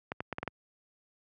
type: clicks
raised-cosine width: 0.5 ms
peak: -19 dBFS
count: 6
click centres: 0.119 / 0.205 / 0.327 / 0.384 / 0.43 / 0.477 s
effects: high-pass 80 Hz 12 dB/octave